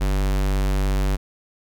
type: tone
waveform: square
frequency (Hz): 48.44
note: G1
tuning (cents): -20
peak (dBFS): -19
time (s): 0-1.17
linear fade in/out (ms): 20
effects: none